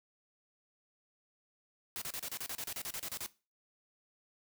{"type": "noise bursts", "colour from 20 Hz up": "white", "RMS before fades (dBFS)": -40, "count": 15, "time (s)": [1.96, 3.262], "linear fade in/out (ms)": 0, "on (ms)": 56, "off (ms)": 33, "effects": ["noise-tail reverb RT60 0.3 s tail -18 dB re dry"]}